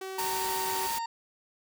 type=tone; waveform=sawtooth; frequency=380.8 Hz; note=F#4; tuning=50 cents sharp; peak=-32 dBFS; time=0.01-0.87 s; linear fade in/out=5 ms
type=noise; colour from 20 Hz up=white; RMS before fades=-35 dBFS; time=0.18-0.99 s; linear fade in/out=10 ms
type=harmonic tone; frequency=921 Hz; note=A#5; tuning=21 cents flat; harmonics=1 / 2 / 3 / 4 / 5 / 6 / 8; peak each=-31 / -46 / -51 / -55 / -45 / -59 / -50 dBFS; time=0.18-1.06 s; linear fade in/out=5 ms
effects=none